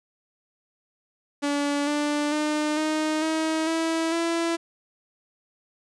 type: tone with pitch steps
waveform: sawtooth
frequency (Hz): 287.2 / 294.6 / 302.2 / 310 / 317.9 / 326.1 / 334.5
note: D4 / D4 / D4 / D#4 / D#4 / E4 / E4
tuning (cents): -39 / +6 / +50 / -6 / +37 / -19 / +25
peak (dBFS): -19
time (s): 1.42-4.57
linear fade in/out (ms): 20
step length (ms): 450
effects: resampled to 22050 Hz + 9-bit